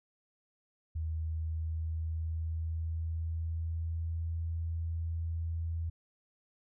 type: tone with pitch glide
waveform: sine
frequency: 79.8 to 82.57 Hz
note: D#2 to E2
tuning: +44 to +3 cents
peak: -32 dBFS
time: 0.95-5.9 s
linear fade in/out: 10 ms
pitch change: +59 cents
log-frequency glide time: 1.17-4.34 s
effects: none